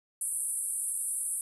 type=band-pass noise; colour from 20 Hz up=white; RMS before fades=-33 dBFS; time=0.21-1.41 s; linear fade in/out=2 ms; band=8500 to 11000 Hz; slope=96 dB/octave; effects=none